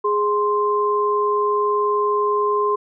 sine tone pair together, 415.3 / 1046.5 Hz, G#4 / C6, 0 / 0 cents, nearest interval octave + major third, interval 1600 cents, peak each -19 dBFS, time 0.04-2.76 s, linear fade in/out 10 ms, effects none

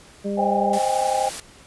harmonic tone, 200.6 Hz, G3, 40 cents sharp, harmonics 1 / 2 / 3, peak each -25 / -28 / -30 dBFS, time 0.24-0.79 s, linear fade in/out 20 ms
sine chord, Ab major seventh, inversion first, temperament equal with one note detuned, 523.3 / 622.3 / 784 / 815.9 Hz, C5 / Eb5 / G5 / Ab5, 0 / 0 / 0 / -31 cents, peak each -26 / -27 / -23 / -23 dBFS, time 0.37-1.3 s, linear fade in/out 20 ms
white noise, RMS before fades -32 dBFS, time 0.73-1.4 s, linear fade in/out 2 ms
effects pink hiss -48 dBFS RMS until 1.66 s + resampled to 24000 Hz

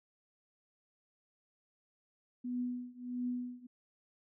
sine tone with tremolo, 246.9 Hz, B3, in tune, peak -32 dBFS, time 2.44-3.67 s, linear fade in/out 10 ms, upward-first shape triangle, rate 1.5 Hz, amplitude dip 95%, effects none

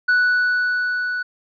triangle tone with level ramp, 1480 Hz, F#6, in tune, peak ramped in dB -11 to -20 dBFS, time 0.08-1.23 s, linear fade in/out 10 ms, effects resampled to 11025 Hz

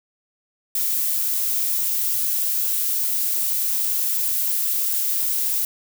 violet noise, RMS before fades -22 dBFS, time 0.75-5.65 s, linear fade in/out 2 ms, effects none

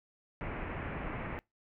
pink low-pass noise, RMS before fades -39 dBFS, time 0.41-1.39 s, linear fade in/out 0 ms, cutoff 2500 Hz, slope 48 dB/octave, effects noise-tail reverb RT60 0.2 s tail -24 dB re dry

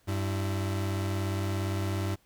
40% pulse tone pair together, 97 / 330.4 Hz, G2 / E4, -18 / +4 cents, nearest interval octave + major sixth, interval 2122 cents, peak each -28 / -36 dBFS, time 0.07-2.16 s, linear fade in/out 20 ms, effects pink hiss -66 dBFS RMS until 2.25 s

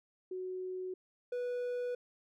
sine / triangle tone pair in turn, 370 / 490.9 Hz, F#4 / B4, 0 / -10 cents, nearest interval perfect fourth, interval 490 cents, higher second, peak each -37 / -32 dBFS, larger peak second, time 0.31-0.94 / 1.32-1.95 s, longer neither, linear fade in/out 5 ms, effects none

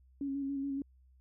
sine tone with vibrato, 276.6 Hz, C#4, 4 cents flat, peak -33 dBFS, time 0.21-0.82 s, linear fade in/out 2 ms, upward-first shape square, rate 7.1 Hz, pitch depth 23 cents each way, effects added 64 Hz sine -60 dBFS peak until 1.2 s

